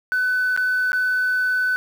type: tone with dropouts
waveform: sine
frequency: 1503 Hz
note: F#6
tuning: 27 cents sharp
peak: -16 dBFS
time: 0.12-1.76 s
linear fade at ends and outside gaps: 0 ms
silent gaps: 0.564-0.575 / 0.919-0.931 s
effects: tanh soft clip ceiling -15 dBFS + 7-bit

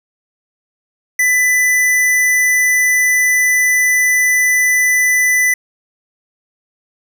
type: tone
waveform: square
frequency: 1995 Hz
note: B6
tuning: 17 cents sharp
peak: -11 dBFS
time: 1.19-5.54 s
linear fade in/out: 5 ms
effects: none

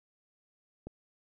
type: click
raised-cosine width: 2 ms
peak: -28 dBFS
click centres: 0.87 s
effects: none

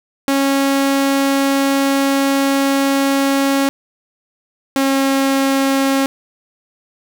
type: tone pair in turn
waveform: sawtooth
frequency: 274.9 / 271.6 Hz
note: C#4 / C#4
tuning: -14 / -35 cents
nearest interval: unison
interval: 21 cents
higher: first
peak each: -9 dBFS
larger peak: neither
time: 0.28-3.69 / 4.76-6.06 s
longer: first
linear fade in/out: 0 ms
effects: none

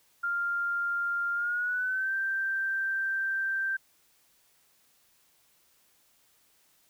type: tone with pitch glide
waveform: sine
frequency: 1396.9 to 1568 Hz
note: F6 to G6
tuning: 0 to 0 cents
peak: -27 dBFS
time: 0.23-3.77 s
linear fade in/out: 10 ms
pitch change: +200 cents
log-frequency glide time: 1.34-2.14 s
effects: white hiss -66 dBFS RMS until 6.89 s

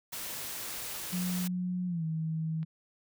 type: noise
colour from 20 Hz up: white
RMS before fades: -39 dBFS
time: 0.12-1.48 s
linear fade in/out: 10 ms
type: tone with pitch glide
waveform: sine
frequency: 180.6 to 159.97 Hz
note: F#3 to D#3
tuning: -42 to +48 cents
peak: -30 dBFS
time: 1.12-2.65 s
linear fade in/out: 20 ms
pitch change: -210 cents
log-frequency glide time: 1.87-2.04 s
type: click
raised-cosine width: 0.3 ms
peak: -37 dBFS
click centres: 2.63 s
effects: none

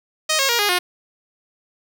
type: tone with pitch steps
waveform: 5% pulse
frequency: 624 / 543.2 / 472.9 / 411.7 / 358.4 Hz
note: D#5 / C#5 / A#4 / G#4 / F4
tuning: +5 / -35 / +25 / -15 / +45 cents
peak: -5 dBFS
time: 0.29-0.79 s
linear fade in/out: 10 ms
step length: 100 ms
effects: none

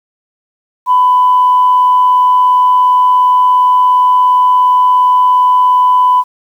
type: tone with amplitude modulation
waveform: sine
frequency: 1000 Hz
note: B5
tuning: 21 cents sharp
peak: -3 dBFS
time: 0.86-6.24 s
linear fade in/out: 50 ms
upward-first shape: sine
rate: 97.2 Hz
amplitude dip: 30%
effects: tanh soft clip ceiling 0 dBFS + 7-bit

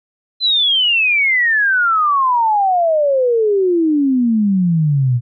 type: exponential sweep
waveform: sine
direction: down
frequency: 4100 to 117.4 Hz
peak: -11 dBFS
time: 0.4-5.21 s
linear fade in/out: 50 ms
effects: none

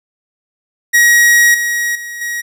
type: tone with level steps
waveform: 45% pulse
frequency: 1900 Hz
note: A#6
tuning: 33 cents sharp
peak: -6 / -14 / -24 / -18 dBFS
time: 0.93-2.42 s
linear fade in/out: 20 ms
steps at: 1.54 / 1.95 / 2.21 s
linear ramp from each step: 5 ms
effects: none

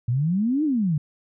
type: exponential two-way sweep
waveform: sine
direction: up then down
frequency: 113.9 to 318.8 to 141.5 Hz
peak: -19 dBFS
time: 0.08-0.98 s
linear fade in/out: 5 ms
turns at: 0.64 s
effects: none

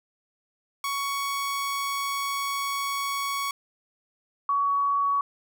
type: tone pair in turn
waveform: sawtooth / sine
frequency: 1116 / 1125.7 Hz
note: C#6 / C#6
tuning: +11 / +26 cents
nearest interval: unison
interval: 15 cents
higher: second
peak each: -23 / -21 dBFS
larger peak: second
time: 0.84-3.51 / 4.49-5.21 s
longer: first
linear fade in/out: 2 ms
effects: none

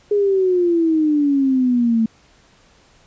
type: exponential sweep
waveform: sine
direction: down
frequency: 416.6 to 221.1 Hz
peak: -13 dBFS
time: 0.11-2.06 s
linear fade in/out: 5 ms
effects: pink hiss -53 dBFS RMS until 3.06 s + resampled to 16000 Hz

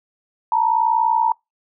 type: tone pair together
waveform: sine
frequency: 891.6 / 952 Hz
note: A5 / A#5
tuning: +23 / +36 cents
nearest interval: minor second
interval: 113 cents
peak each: -17 dBFS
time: 0.52-1.32 s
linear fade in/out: 2 ms
effects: noise-tail reverb RT60 0.2 s tail -26 dB re dry

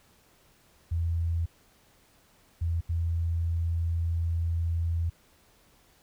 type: tone bursts at uneven times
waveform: sine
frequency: 83.7 Hz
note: E2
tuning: 27 cents sharp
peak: -25 dBFS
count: 3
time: 0.91-1.46 / 2.61-2.81 / 2.89-5.1 s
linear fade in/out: 10 ms
effects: pink hiss -62 dBFS RMS until 6.02 s

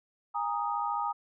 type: chord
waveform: sine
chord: Ab suspended second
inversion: none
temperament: equal with one note detuned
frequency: 818.2 / 932.3 / 1244.5 Hz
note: Ab5 / Bb5 / Eb6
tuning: -26 / 0 / 0 cents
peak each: -33 dBFS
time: 0.34-1.13 s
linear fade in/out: 20 ms
effects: none

